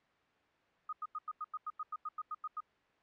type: tone bursts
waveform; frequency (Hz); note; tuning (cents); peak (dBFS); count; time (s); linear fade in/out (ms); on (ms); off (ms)
sine; 1244.5; D#6; 0; -36; 14; 0.89-2.605; 5; 38; 91
effects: white hiss -70 dBFS RMS until 3.02 s + low-pass 2000 Hz 12 dB/octave